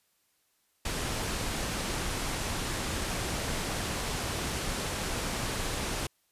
pink low-pass noise, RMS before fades -33 dBFS, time 0.85-6.07 s, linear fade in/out 5 ms, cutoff 11000 Hz, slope 24 dB/octave, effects white hiss -72 dBFS RMS until 6.31 s + resampled to 32000 Hz

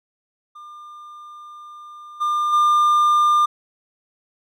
triangle tone with level steps, 1200 Hz, D6, 37 cents sharp, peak -35 / -16 / -11 dBFS, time 0.55-3.46 s, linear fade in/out 10 ms, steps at 2.2 / 2.52 s, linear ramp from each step 20 ms, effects none

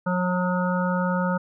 harmonic tone with a mistuned harmonic, 180.6 Hz, F#3, 42 cents flat, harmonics 1 / 3 / 5 / 7 / 8, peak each -23 / -28 / -30 / -31 / -32 dBFS, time 0.06-1.38 s, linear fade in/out 10 ms, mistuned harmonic 5, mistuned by +18 cents, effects none

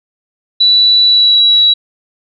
sine tone with pitch glide, 3951 to 3901 Hz, B7 to B7, 0 to -22 cents, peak -5 dBFS, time 0.6-1.74 s, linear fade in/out 10 ms, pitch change -22 cents, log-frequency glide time 1.05-1.42 s, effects none

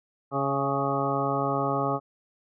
harmonic tone with a mistuned harmonic, 138.59 Hz, C#3, in tune, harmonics 1 / 2 / 3 / 4 / 5 / 6 / 8 / 9, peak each -32 / -32 / -32 / -32 / -32 / -32 / -32 / -32 dBFS, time 0.31-2 s, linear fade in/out 50 ms, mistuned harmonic 5, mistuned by -18 cents, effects none

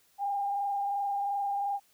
sine tone with frequency modulation, 803 Hz, G5, 41 cents sharp, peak -28 dBFS, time 0.18-1.8 s, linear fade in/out 50 ms, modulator 22.8 Hz, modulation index 0.6, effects white hiss -66 dBFS RMS until 1.93 s

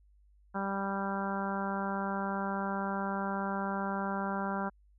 harmonic tone, 196.4 Hz, G3, 4 cents sharp, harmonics 1 / 2 / 3 / 4 / 5 / 6 / 7 / 8, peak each -35 / -42 / -41 / -39 / -39 / -45 / -40 / -44 dBFS, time 0.54-4.7 s, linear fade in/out 20 ms, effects added 50 Hz sine -60 dBFS peak until 4.98 s

